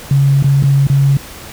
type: tone with dropouts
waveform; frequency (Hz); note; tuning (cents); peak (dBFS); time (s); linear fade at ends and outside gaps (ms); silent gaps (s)
sine; 138.59; C#3; 0; -7; 0.11-1.17; 2; 0.426-0.443 / 0.626-0.637 / 0.87-0.899
effects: pink hiss -32 dBFS RMS until 1.52 s